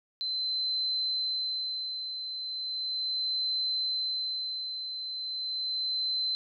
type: tone with tremolo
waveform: sine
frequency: 4068 Hz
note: C8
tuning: 50 cents flat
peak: -27 dBFS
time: 0.21-6.35 s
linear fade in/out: 0 ms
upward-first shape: sine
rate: 0.37 Hz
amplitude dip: 55%
effects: none

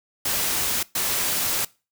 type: noise bursts at uneven times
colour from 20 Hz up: white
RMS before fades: -24 dBFS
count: 2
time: 0.25-0.83 / 0.95-1.65 s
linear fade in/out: 5 ms
effects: noise-tail reverb RT60 0.3 s tail -22 dB re dry

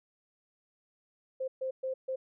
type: tone bursts at uneven times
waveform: sine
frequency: 523.3 Hz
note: C5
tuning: in tune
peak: -31 dBFS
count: 4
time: 1.4-1.48 / 1.61-1.71 / 1.83-1.94 / 2.08-2.16 s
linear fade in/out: 10 ms
effects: none

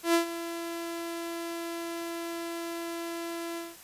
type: tone with ADSR envelope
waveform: sawtooth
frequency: 337 Hz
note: E4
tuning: 38 cents sharp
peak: -16 dBFS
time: 0.03-3.77 s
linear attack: 110 ms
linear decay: 110 ms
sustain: -14 dB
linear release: 200 ms
effects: white hiss -50 dBFS RMS until 3.83 s + resampled to 32000 Hz

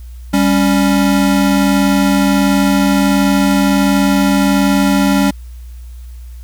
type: tone pair together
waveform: square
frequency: 196.9 / 278.3 Hz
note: G3 / C#4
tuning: +8 / +7 cents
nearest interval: tritone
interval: 599 cents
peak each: -13 dBFS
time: 0.33-5.31 s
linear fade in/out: 10 ms
effects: added 60 Hz sine -28 dBFS peak until 6.43 s + white hiss -50 dBFS RMS until 6.43 s

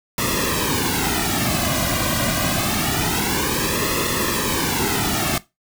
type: noise with flanger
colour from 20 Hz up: pink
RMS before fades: -21 dBFS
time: 0.18-5.38 s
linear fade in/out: 2 ms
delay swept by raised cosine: 1.3 to 2.3 ms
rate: 0.26 Hz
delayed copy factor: -0.8
effects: noise-tail reverb RT60 0.2 s tail -17 dB re dry

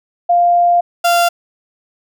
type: tone pair in turn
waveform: sine / 35% pulse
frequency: 698.5 / 692.1 Hz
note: F5 / F5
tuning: 0 / -16 cents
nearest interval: unison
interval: 16 cents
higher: first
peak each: -8 dBFS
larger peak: neither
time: 0.29-0.81 / 1.04-1.29 s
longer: first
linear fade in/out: 10 ms
effects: none

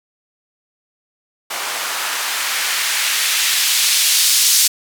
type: noise with band-pass filter sweep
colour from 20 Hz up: blue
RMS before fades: -17 dBFS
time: 1.5-4.68 s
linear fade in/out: 10 ms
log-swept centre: 830 to 5000 Hz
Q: 0.89
effects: none

